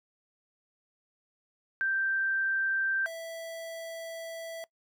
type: tone pair in turn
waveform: sine / square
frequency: 1568 / 659.3 Hz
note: G6 / E5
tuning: 0 / 0 cents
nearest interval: octave + minor third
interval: 1500 cents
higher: first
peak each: -26 / -38 dBFS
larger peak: first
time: 1.81-3.06 / 3.06-4.64 s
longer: second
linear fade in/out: 0 ms
effects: noise-tail reverb RT60 0.1 s tail -21 dB re dry